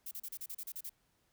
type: noise bursts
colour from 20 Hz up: violet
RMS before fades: -43 dBFS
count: 10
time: 0.06-0.895 s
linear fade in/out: 5 ms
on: 52 ms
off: 35 ms
effects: pink hiss -75 dBFS RMS until 1.32 s

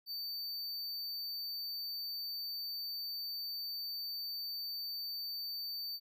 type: tone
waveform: square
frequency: 4580 Hz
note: D8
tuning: 44 cents flat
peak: -39 dBFS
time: 0.06-6 s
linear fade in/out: 50 ms
effects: none

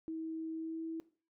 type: tone with pitch glide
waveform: sine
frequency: 321.9 to 325.3 Hz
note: E4 to E4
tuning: -41 to -23 cents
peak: -37 dBFS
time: 0.08-1 s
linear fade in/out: 0 ms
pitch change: +18 cents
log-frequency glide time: 0.55-0.83 s
effects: noise-tail reverb RT60 0.4 s tail -18 dB re dry

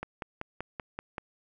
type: click train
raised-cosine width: 0.5 ms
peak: -20 dBFS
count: 7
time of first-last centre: 0.03-1.182 s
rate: 5.21 Hz
effects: none

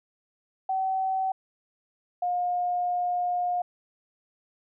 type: tone pair in turn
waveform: sine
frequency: 762 / 713.4 Hz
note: G5 / F5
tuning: -49 / +37 cents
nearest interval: minor second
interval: 114 cents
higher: first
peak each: -24 dBFS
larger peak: neither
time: 0.69-1.32 / 2.22-3.62 s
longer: second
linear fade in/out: 5 ms
effects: none

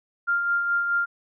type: tone with tremolo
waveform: sine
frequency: 1396.9 Hz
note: F6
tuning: in tune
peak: -19 dBFS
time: 0.27-1.06 s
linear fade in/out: 20 ms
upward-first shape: sine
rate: 4.7 Hz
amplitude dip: 40%
effects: none

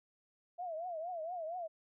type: tone with vibrato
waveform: sine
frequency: 677 Hz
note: E5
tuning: 46 cents sharp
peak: -38 dBFS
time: 0.58-1.68 s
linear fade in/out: 20 ms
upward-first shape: triangle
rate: 4.3 Hz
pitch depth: 170 cents each way
effects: none

